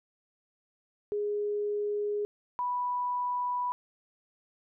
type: tone pair in turn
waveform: sine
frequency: 414.2 / 985.1 Hz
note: G#4 / B5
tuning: -5 / -5 cents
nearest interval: octave + minor third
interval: 1500 cents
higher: second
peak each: -28 dBFS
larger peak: neither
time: 1.12-2.25 / 2.59-3.72 s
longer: neither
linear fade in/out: 0 ms
effects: none